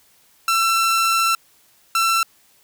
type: tone bursts at uneven times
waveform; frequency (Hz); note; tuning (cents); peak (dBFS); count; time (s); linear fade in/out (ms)
sawtooth; 1343; E6; +32; -12; 2; 0.48-1.35 / 1.95-2.23; 2
effects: white hiss -56 dBFS RMS until 2.63 s